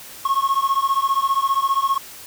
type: beating tone pair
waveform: triangle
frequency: 1084 / 1099 Hz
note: C#6 / C#6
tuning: -39 / -15 cents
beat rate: 15 Hz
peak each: -18 dBFS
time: 0.25-1.98 s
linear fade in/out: 5 ms
effects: white hiss -39 dBFS RMS until 2.26 s